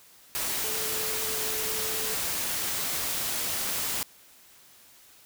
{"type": "tone in noise", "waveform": "sine", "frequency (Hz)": 437.2, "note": "A4", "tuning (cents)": -11, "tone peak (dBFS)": -38, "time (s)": [0.64, 2.14], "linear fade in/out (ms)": 0, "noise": "white", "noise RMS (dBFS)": -30, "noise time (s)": [0.35, 4.03], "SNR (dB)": -11, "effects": ["white hiss -55 dBFS RMS until 5.25 s"]}